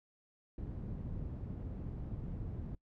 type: low-pass noise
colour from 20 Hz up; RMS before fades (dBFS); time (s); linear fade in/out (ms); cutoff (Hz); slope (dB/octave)
white; -42; 0.58-2.75; 2; 140; 12
effects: noise-tail reverb RT60 0.1 s tail -22 dB re dry